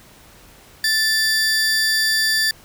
40% pulse tone pair together, 1760 / 4699 Hz, A6 / D8, 0 / 0 cents, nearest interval octave + perfect fourth, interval 1700 cents, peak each -18 dBFS, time 0.84-2.51 s, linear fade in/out 2 ms, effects pink hiss -47 dBFS RMS until 2.64 s

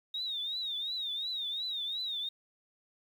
sine tone with vibrato, 3729 Hz, A#7, in tune, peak -33 dBFS, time 0.14-2.29 s, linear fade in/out 5 ms, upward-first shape triangle, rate 2.8 Hz, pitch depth 140 cents each way, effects 10-bit

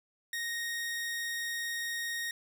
sawtooth tone, 1864.7 Hz, A#6, in tune, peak -30 dBFS, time 0.33-2.31 s, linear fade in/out 2 ms, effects none

